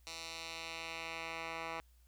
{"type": "tone with band-pass filter sweep", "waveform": "10% pulse", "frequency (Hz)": 164.2, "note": "E3", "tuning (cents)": -6, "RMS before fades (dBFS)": -44, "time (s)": [0.07, 1.8], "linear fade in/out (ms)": 0, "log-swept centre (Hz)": [4800, 1600], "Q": 1.3, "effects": ["added 60 Hz sine -62 dBFS peak until 2.07 s", "white hiss -74 dBFS RMS until 2.07 s"]}